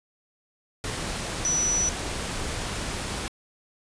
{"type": "tone in noise", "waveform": "sine", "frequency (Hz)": 5920, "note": "F#8", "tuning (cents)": 0, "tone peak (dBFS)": -22, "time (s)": [1.45, 1.89], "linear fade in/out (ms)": 0, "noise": "pink", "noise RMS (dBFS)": -31, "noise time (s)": [0.84, 3.28], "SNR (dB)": 6, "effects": ["resampled to 22050 Hz"]}